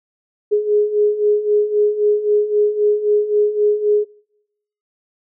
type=beating tone pair; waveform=sine; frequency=415.3 / 419.1 Hz; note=G#4 / G#4; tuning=0 / +16 cents; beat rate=3.8 Hz; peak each=-19 / -14 dBFS; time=0.51-4.05 s; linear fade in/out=20 ms; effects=noise-tail reverb RT60 0.8 s tail -24 dB re dry